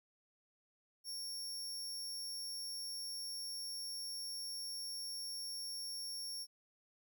sawtooth tone, 5500 Hz, F8, 27 cents flat, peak -39 dBFS, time 1.04-6.47 s, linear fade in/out 50 ms, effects 13-bit

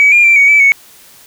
sine tone with pitch steps, 2277 / 2408 / 2350 / 2240 / 2308 / 2217 Hz, C#7 / D7 / D7 / C#7 / D7 / C#7, +46 / +43 / +1 / +18 / -31 / 0 cents, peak -3 dBFS, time 0-0.72 s, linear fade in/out 0 ms, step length 120 ms, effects tanh soft clip ceiling 0 dBFS + white hiss -41 dBFS RMS until 1.26 s

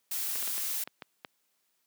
blue noise, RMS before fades -33 dBFS, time 0.11-0.84 s, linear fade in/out 5 ms
clicks, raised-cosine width 0.3 ms, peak -24 dBFS, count 7, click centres 0.357 / 0.427 / 0.476 / 0.58 / 0.875 / 1.022 / 1.248 s
effects white hiss -75 dBFS RMS until 1.86 s + high-pass 150 Hz 12 dB/octave

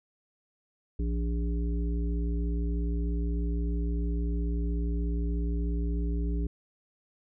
harmonic tone with a mistuned harmonic, 58.27 Hz, A#1, in tune, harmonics 1 / 3 / 5 / 7, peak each -27 / -36 / -38 / -42 dBFS, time 0.99-6.47 s, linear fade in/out 5 ms, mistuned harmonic 3, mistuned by -31 cents, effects none

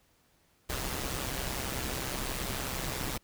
pink noise with amplitude modulation, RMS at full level -32 dBFS, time 0.69-3.18 s, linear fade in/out 10 ms, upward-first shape sine, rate 131 Hz, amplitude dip 65%, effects pink hiss -68 dBFS RMS until 3.23 s

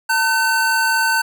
square tone pair together, 903.7 / 1521 Hz, A5 / F#6, +46 / +47 cents, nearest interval major sixth, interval 901 cents, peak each -20 / -17 dBFS, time 0.09-1.22 s, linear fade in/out 10 ms, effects none

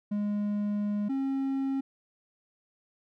triangle tone pair in turn, 206.6 / 270.2 Hz, G#3 / C#4, -9 / -44 cents, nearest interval perfect fourth, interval 465 cents, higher second, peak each -25 dBFS, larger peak neither, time 0.11-1.09 / 1.09-1.81 s, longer first, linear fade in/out 10 ms, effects none

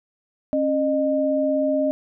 sine tone pair together, 272.4 / 611.5 Hz, C#4 / D#5, -30 / -30 cents, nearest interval octave + major second, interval 1400 cents, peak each -22 / -20 dBFS, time 0.53-1.91 s, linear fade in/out 0 ms, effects none

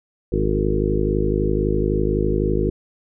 harmonic tone with a mistuned harmonic, 51.91 Hz, G#1, in tune, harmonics 1 / 2 / 3 / 4 / 5 / 6 / 7 / 8 / 9, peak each -23 / -27 / -26 / -28 / -29 / -27 / -23 / -28 / -27 dBFS, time 0.32-2.7 s, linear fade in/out 5 ms, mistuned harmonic 8, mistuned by +24 cents, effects none

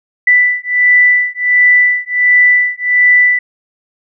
sine beating tone pair, 1980 / 1981.4 Hz, B6 / B6, +4 / +5 cents, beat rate 1.4 Hz, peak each -10 dBFS, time 0.27-3.39 s, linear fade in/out 5 ms, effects none

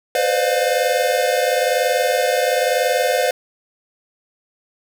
square tone cluster, 501 / 522 / 601 / 707 Hz, B4 / C5 / D5 / F5, +25 / -4 / +40 / +21 cents, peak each -22 dBFS, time 0.15-3.31 s, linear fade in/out 2 ms, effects none

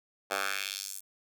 10% pulse tone with high-pass filter sweep, 98 Hz, G2, in tune, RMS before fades -35 dBFS, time 0.3-1.01 s, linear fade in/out 20 ms, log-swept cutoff 750 to 10000 Hz, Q 1.5, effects none

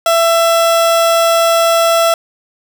30% pulse tone, 668 Hz, E5, 23 cents sharp, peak -6 dBFS, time 0.06-2.14 s, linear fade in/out 2 ms, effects 7-bit

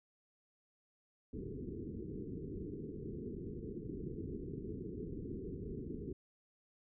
white low-pass noise, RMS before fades -44 dBFS, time 1.33-6.13 s, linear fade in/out 5 ms, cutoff 440 Hz, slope 96 dB/octave, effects none

